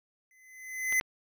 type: tone with exponential growth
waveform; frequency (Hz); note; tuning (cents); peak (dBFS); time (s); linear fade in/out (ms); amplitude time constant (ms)
square; 2036; C7; -48; -23; 0.31-1; 1; 150
type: clicks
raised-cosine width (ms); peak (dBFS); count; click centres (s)
0.3; -25; 2; 0.925 / 1.011
effects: none